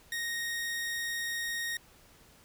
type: tone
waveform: sawtooth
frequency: 1864.7 Hz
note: A#6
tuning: in tune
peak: -29 dBFS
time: 0.12-1.77 s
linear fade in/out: 2 ms
effects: pink hiss -59 dBFS RMS until 2.44 s